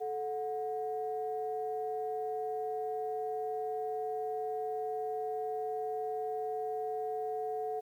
sine tone pair together, 435.6 / 732 Hz, A4 / F#5, -17 / -19 cents, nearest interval major sixth, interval 898 cents, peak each -35 / -36 dBFS, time 0-7.81 s, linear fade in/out 20 ms, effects tanh soft clip ceiling -25 dBFS + 11-bit

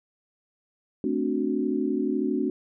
sine chord, D dominant seventh, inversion second, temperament equal, 220 / 261.6 / 293.7 / 370 Hz, A3 / C4 / D4 / F#4, 0 / 0 / 0 / 0 cents, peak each -30 / -28 / -28 / -29 dBFS, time 1.04-2.5 s, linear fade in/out 2 ms, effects none

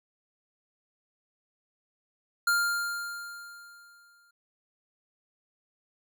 square tone with exponential decay, 1400 Hz, F6, 4 cents sharp, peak -22 dBFS, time 2.47-4.31 s, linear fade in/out 5 ms, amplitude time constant 400 ms, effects none

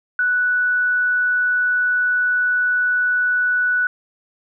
sine tone, 1480 Hz, F#6, in tune, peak -15 dBFS, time 0.19-3.87 s, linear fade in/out 2 ms, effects none

